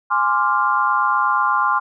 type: chord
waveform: sine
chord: D half-diminished seventh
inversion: second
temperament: equal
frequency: 830.6 / 1046.5 / 1174.7 / 1396.9 Hz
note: Ab5 / C6 / D6 / F6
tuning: 0 / 0 / 0 / 0 cents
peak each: -23 / -18 / -21 / -21 dBFS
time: 0.1-1.8 s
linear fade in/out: 20 ms
effects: none